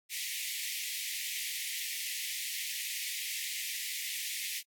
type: high-pass noise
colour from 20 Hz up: pink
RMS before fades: -37 dBFS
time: 0.09-4.63 s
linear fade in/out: 50 ms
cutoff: 1900 Hz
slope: 96 dB/octave
effects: AAC 64 kbps